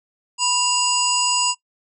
harmonic tone with a mistuned harmonic, 987.8 Hz, B5, in tune, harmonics 1 / 3 / 5 / 7 / 8, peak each -23 / -23 / -23 / -23 / -23 dBFS, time 0.38-1.55 s, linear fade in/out 50 ms, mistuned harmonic 3, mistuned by -100 cents, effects noise-tail reverb RT60 0.1 s tail -21 dB re dry

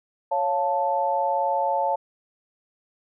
sine chord, Db augmented, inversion none, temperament equal, 554.4 / 698.5 / 880 Hz, Db5 / F5 / A5, 0 / 0 / 0 cents, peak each -26 / -27 / -23 dBFS, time 0.31-1.96 s, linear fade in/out 10 ms, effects none

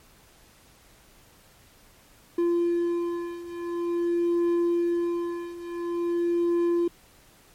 triangle beating tone pair, 343.8 / 344.27 Hz, F4 / F4, -27 / -25 cents, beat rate 0.47 Hz, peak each -26 / -23 dBFS, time 2.38-6.88 s, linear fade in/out 5 ms, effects pink hiss -56 dBFS RMS until 7.54 s + MP3 64 kbps

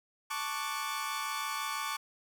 sawtooth chord, D major seventh, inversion second, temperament equal, 880 / 1108.7 / 1174.7 / 1480 Hz, A5 / C#6 / D6 / F#6, 0 / 0 / 0 / 0 cents, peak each -37 / -34 / -34 / -40 dBFS, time 0.3-1.97 s, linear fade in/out 10 ms, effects none

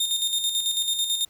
sawtooth tone with tremolo, 3654 Hz, A#7, 35 cents flat, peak -18 dBFS, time 0-1.25 s, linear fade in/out 5 ms, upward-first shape square, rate 9.1 Hz, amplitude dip 50%, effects pink hiss -60 dBFS RMS until 1.29 s

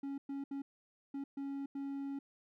triangle tone bursts at uneven times, 277.2 Hz, C#4, in tune, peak -36 dBFS, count 6, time 0.03-0.18 / 0.29-0.44 / 0.51-0.62 / 1.14-1.24 / 1.37-1.66 / 1.75-2.19 s, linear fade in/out 5 ms, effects none

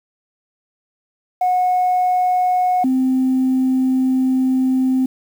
sine tone pair in turn, 730 / 259.7 Hz, F#5 / C4, -24 / -13 cents, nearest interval octave + tritone, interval 1789 cents, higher first, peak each -12 dBFS, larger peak neither, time 1.41-2.84 / 2.84-5.06 s, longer second, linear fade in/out 5 ms, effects tanh soft clip ceiling -10 dBFS + 7-bit

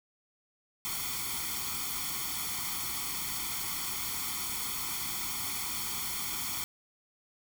white noise with comb filter, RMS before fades -35 dBFS, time 0.85-6.64 s, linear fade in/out 0 ms, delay 0.9 ms, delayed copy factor +0.85, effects none

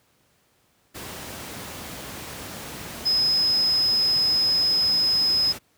sine tone in noise, 5080 Hz, D#8, 35 cents sharp, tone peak -18 dBFS, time 3.05-5.53 s, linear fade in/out 20 ms, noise pink, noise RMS -36 dBFS, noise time 0.94-5.59 s, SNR +15 dB, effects pink hiss -64 dBFS RMS until 5.77 s + high-pass 80 Hz 12 dB/octave

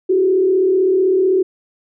sine tone with frequency modulation, 376.6 Hz, F#4, 31 cents sharp, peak -11 dBFS, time 0.09-1.43 s, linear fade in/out 10 ms, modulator 35.8 Hz, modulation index 0.62, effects none

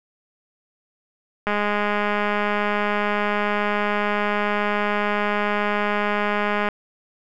click train, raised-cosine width 0.5 ms, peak -8 dBFS, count 1081, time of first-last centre 1.47-6.687 s, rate 207 Hz, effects none

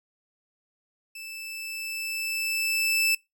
sawtooth tone with level ramp, 2637 Hz, E7, in tune, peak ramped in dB -35 to -17 dBFS, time 1.15-3.15 s, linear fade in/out 5 ms, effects noise-tail reverb RT60 0.2 s tail -23 dB re dry

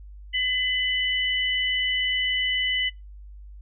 sine tone pair together, 2019 / 2986 Hz, B6 / F#7, +38 / +15 cents, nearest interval perfect fifth, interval 677 cents, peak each -25 dBFS, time 0.33-2.9 s, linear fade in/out 20 ms, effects noise-tail reverb RT60 0.2 s tail -20 dB re dry + added 50 Hz sine -40 dBFS peak until 3.61 s

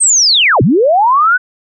sine linear two-way sweep, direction down then up, 8580 to 101.1 to 1521 Hz, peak -6 dBFS, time 0-1.38 s, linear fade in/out 20 ms, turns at 0.62 s, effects none

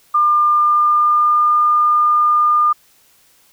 sine tone with pitch glide, 1200 to 1209 Hz, D6 to D6, +37 to +50 cents, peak -10 dBFS, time 0.14-2.73 s, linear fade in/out 10 ms, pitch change +13 cents, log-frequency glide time 0.51-1.57 s, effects white hiss -53 dBFS RMS until 3.52 s

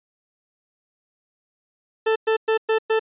40% pulse tone bursts, 441.8 Hz, A4, 7 cents sharp, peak -16 dBFS, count 5, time 2.06-2.995 s, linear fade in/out 10 ms, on 99 ms, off 110 ms, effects resampled to 8000 Hz

